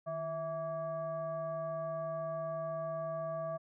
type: tone with frequency modulation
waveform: sine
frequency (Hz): 654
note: E5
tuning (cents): -14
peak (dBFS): -35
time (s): 0.06-3.58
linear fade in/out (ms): 20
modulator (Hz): 498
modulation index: 0.73
effects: none